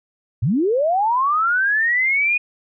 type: linear sweep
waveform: sine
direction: up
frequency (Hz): 92.5 to 2482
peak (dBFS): -15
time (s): 0.42-2.38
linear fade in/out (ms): 10
effects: none